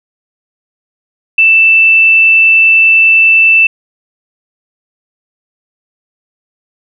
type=tone; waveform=sine; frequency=2655 Hz; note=E7; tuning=12 cents sharp; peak=-3 dBFS; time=1.38-3.67 s; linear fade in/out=5 ms; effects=none